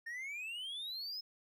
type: exponential sweep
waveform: triangle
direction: up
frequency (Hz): 1810 to 5220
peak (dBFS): -39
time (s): 0.06-1.21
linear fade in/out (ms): 10
effects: none